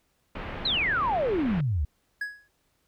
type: low-pass noise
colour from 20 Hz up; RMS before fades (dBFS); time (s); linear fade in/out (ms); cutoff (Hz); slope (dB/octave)
pink; -36; 0.35-1.61; 5; 2700; 24
type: exponential sweep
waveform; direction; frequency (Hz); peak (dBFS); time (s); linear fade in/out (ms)
sine; down; 4234 to 66; -23; 0.65-1.85; 5
type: tone with exponential decay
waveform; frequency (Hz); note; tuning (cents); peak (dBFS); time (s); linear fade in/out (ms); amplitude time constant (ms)
triangle; 1671; G#6; +10; -24; 2.21-2.48; 5; 58
effects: pink hiss -71 dBFS RMS until 2.87 s